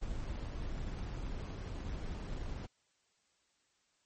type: noise with sample-and-hold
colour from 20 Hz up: brown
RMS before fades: -40 dBFS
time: 0.01-2.67 s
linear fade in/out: 20 ms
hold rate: 3675 Hz
effects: white hiss -75 dBFS RMS until 4.05 s + MP3 32 kbps

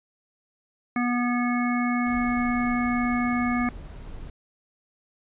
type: harmonic tone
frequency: 243.4 Hz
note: B3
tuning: 25 cents flat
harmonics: 1 / 3 / 5 / 7 / 9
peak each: -23 / -32 / -31 / -35 / -32 dBFS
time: 0.96-3.69 s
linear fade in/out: 2 ms
type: noise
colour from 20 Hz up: brown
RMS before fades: -39 dBFS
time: 2.06-4.3 s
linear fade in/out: 2 ms
effects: resampled to 8000 Hz

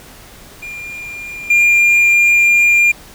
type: tone with level steps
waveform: triangle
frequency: 2401 Hz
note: D7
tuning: 38 cents sharp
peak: -24 / -6 dBFS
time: 0.62-2.92 s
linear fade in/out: 10 ms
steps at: 1.5 s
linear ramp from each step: 5 ms
effects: pink hiss -39 dBFS RMS until 3.14 s

